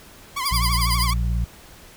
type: tone with vibrato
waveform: sawtooth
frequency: 1072 Hz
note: C6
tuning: 42 cents sharp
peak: -20 dBFS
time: 0.36-1.14 s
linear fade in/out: 10 ms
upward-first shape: triangle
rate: 12 Hz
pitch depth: 140 cents each way
type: tone with tremolo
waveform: sawtooth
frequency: 4832 Hz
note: D8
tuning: 48 cents sharp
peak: -18 dBFS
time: 0.45-1.11 s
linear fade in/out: 10 ms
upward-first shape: sine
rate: 11 Hz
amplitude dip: 95%
type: harmonic tone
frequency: 58.27 Hz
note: A#1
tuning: in tune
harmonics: 1 / 2 / 3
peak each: -20 / -27 / -31 dBFS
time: 0.51-1.45 s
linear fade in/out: 10 ms
effects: pink hiss -46 dBFS RMS until 1.96 s